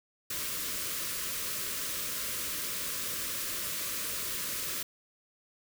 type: band-stop noise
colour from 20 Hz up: white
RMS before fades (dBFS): -35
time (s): 0.3-4.83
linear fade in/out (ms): 5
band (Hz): 640 to 1000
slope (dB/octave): 96
effects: none